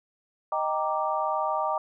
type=chord; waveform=sine; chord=Eb major seventh; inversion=none; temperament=equal; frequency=622.3 / 784 / 932.3 / 1174.7 Hz; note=Eb5 / G5 / Bb5 / D6; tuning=0 / 0 / 0 / 0 cents; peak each=-30 dBFS; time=0.52-1.78 s; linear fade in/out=2 ms; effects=none